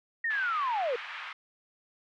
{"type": "linear sweep", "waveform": "sine", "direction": "down", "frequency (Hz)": [1890, 451.7], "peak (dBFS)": -27, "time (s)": [0.24, 0.96], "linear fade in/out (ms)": 5}
{"type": "band-pass noise", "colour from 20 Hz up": "white", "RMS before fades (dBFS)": -41, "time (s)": [0.3, 1.33], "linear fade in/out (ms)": 5, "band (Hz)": [1000, 2600], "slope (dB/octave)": 24}
{"effects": []}